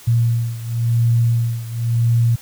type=beating tone pair; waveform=sine; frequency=116.7 / 117.64 Hz; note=A#2 / A#2; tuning=+2 / +16 cents; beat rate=0.94 Hz; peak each=-16 / -19 dBFS; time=0.07-2.36 s; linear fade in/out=10 ms; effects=white hiss -42 dBFS RMS until 2.41 s